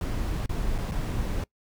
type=noise with dropouts; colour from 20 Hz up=brown; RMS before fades=-28 dBFS; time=0.01-1.44 s; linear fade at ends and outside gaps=2 ms; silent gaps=0.46-0.493 / 0.781-0.785 / 0.913-0.918 s; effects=noise-tail reverb RT60 0.1 s tail -23 dB re dry